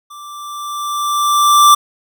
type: tone with level ramp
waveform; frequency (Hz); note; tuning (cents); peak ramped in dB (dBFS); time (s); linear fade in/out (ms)
square; 1174.7; D6; 0; -33 to -4; 0.1-1.75; 10
effects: none